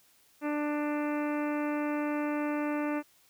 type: harmonic tone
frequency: 296.1 Hz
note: D4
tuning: 14 cents sharp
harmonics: 1 / 2 / 3 / 4 / 5 / 6 / 7 / 8 / 9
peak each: -30 / -36 / -40 / -42 / -44 / -46 / -47 / -48 / -49 dBFS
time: 0.41-3.03 s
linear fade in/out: 50 ms
effects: white hiss -64 dBFS RMS until 3.29 s